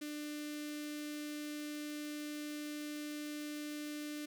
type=tone with notch filter; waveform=sawtooth; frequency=297.8 Hz; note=D4; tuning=24 cents sharp; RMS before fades=-43 dBFS; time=0.01-4.26 s; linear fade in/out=10 ms; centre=870 Hz; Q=0.56; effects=none